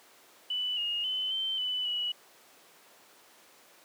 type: tone with pitch steps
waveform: sine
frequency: 2982 / 2855 / 3033 / 3103 / 2995 / 2934 Hz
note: F#7 / F7 / F#7 / G7 / F#7 / F#7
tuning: +13 / +37 / +42 / -18 / +20 / -15 cents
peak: -29 dBFS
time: 0.5-2.12 s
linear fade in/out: 5 ms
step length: 270 ms
effects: pink hiss -57 dBFS RMS until 3.84 s + high-pass 400 Hz 12 dB/octave